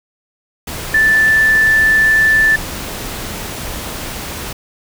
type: tone in noise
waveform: sine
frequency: 1760 Hz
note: A6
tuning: in tune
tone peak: -8 dBFS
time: 0.94-2.56 s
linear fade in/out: 5 ms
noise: pink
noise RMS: -25 dBFS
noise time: 0.67-4.53 s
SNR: +14 dB
effects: none